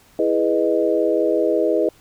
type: chord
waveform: sine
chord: E major seventh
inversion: none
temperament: equal with one note detuned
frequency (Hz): 329.6 / 415.3 / 493.9 / 618.3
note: E4 / G#4 / B4 / D#5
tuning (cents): 0 / 0 / 0 / -11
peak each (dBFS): -21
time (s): 0.19-1.89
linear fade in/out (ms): 2
effects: pink hiss -53 dBFS RMS until 2 s